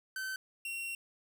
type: tone pair in turn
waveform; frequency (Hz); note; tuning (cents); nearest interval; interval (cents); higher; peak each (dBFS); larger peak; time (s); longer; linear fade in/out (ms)
45% pulse; 1536 / 2737; G6 / F7; -36 / -36; minor seventh; 1000; second; -36 / -37; first; 0.16-0.36 / 0.65-0.95; second; 2
effects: none